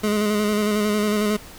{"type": "tone with vibrato", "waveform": "25% pulse", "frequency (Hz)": 210, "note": "G#3", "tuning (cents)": 19, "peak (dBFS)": -15, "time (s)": [0.03, 1.37], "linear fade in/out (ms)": 10, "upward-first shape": "square", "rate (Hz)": 11, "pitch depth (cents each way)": 26, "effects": ["pink hiss -42 dBFS RMS until 1.58 s"]}